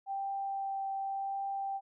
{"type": "tone with vibrato", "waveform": "sine", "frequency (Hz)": 784, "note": "G5", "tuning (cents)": 0, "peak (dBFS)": -33, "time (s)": [0.06, 1.81], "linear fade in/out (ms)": 50, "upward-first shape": "triangle", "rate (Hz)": 0.89, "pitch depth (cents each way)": 9, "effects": []}